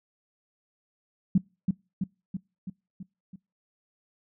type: tone with echo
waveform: sine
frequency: 187.5 Hz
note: F#3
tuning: 23 cents sharp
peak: -16 dBFS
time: 1.35-1.38 s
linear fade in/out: 5 ms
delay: 330 ms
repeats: 6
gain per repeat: -4 dB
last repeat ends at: 3.36 s
effects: noise-tail reverb RT60 0.3 s tail -25 dB re dry